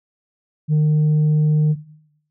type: tone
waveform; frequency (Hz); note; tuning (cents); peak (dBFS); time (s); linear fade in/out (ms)
sine; 152.5; D#3; -34; -10; 0.68-1.76; 50
effects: noise-tail reverb RT60 0.7 s tail -17 dB re dry + tanh soft clip ceiling -12 dBFS